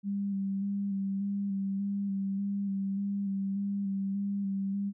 sine tone with vibrato, 197.7 Hz, G3, 15 cents sharp, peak -29 dBFS, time 0.03-4.93 s, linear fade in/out 50 ms, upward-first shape square, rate 1.7 Hz, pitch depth 20 cents each way, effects none

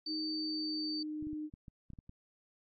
sine tone, 4587 Hz, D8, 42 cents flat, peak -37 dBFS, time 0.06-1.03 s, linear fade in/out 5 ms
sine tone with pitch glide, 311.1 to 304.9 Hz, D#4 to D#4, 0 to -35 cents, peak -37 dBFS, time 0.06-1.5 s, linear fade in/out 50 ms, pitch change -35 cents, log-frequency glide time 0.32-1.17 s
clicks, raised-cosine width 5 ms, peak -37 dBFS, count 9, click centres 1.226 / 1.27 / 1.331 / 1.539 / 1.682 / 1.903 / 1.934 / 1.988 / 2.094 s
effects AAC 64 kbps

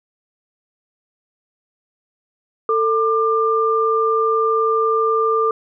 sine tone pair together, 446 / 1193.8 Hz, A4 / D6, +23 / +28 cents, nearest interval octave + perfect fourth, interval 1705 cents, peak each -17 dBFS, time 2.69-5.51 s, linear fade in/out 2 ms, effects none

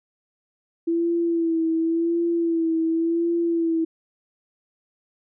sine tone with vibrato, 332.3 Hz, E4, 14 cents sharp, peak -19 dBFS, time 0.87-3.85 s, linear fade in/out 10 ms, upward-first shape sine, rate 0.91 Hz, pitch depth 40 cents each way, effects none

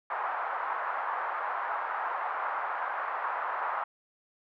pink band-pass noise, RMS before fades -33 dBFS, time 0.1-3.84 s, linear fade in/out 5 ms, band 810 to 1400 Hz, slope 24 dB/octave, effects none

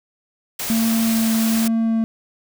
white noise, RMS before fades -26 dBFS, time 0.59-1.68 s, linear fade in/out 5 ms
triangle tone with vibrato, 225.2 Hz, A3, 40 cents sharp, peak -14 dBFS, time 0.7-2.04 s, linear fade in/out 0 ms, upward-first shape sine, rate 1.2 Hz, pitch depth 9 cents each way
effects none

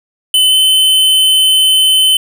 square tone with pitch glide, 3031 to 3052 Hz, F#7 to G7, +41 to -47 cents, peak -7 dBFS, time 0.34-2.17 s, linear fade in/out 2 ms, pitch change +12 cents, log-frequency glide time 0.48-0.54 s, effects none

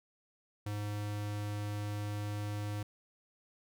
square tone, 103.83 Hz, G#2, in tune, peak -36 dBFS, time 0.66-2.83 s, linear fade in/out 5 ms, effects none

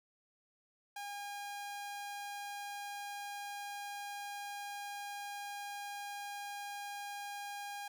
sawtooth tone, 812 Hz, G#5, 39 cents flat, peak -38 dBFS, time 0.96-7.88 s, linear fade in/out 5 ms, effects none

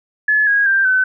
sine tone with pitch steps, 1713 / 1645.1 / 1579.9 / 1517.3 Hz, A6 / G#6 / G6 / F#6, -47 / -17 / +13 / +43 cents, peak -11 dBFS, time 0.28-1.04 s, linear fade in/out 5 ms, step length 190 ms, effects none

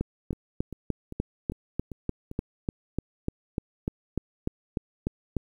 two click trains, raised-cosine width 3 ms, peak -14 / -24 dBFS, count 19 / 6, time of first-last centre 0.01-5.367 / 0.33-2.314 s, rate 3.36 / 2.52 Hz, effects 9-bit

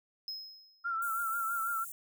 triangle tone with exponential decay, 5130 Hz, E8, 48 cents flat, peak -34 dBFS, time 0.28-0.97 s, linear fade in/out 1 ms, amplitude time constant 150 ms
sine tone with vibrato, 1361 Hz, F6, 45 cents flat, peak -31 dBFS, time 0.84-1.85 s, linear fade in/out 20 ms, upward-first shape triangle, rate 6.1 Hz, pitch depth 67 cents each way
white high-pass noise, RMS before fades -44 dBFS, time 1.02-1.92 s, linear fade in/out 2 ms, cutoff 7300 Hz, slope 48 dB/octave
effects none

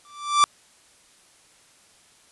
45% pulse tone with exponential growth, 1172 Hz, D6, 4 cents flat, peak -11 dBFS, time 0.05-0.44 s, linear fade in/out 0 ms, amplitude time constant 83 ms, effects white hiss -56 dBFS RMS until 2.31 s + resampled to 24000 Hz

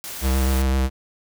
white noise, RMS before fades -33 dBFS, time 0.04-0.62 s, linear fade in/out 0 ms
square tone with vibrato, 66 Hz, C2, 16 cents sharp, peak -18 dBFS, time 0.21-0.9 s, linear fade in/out 50 ms, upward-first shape square, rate 7.7 Hz, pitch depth 18 cents each way
effects none

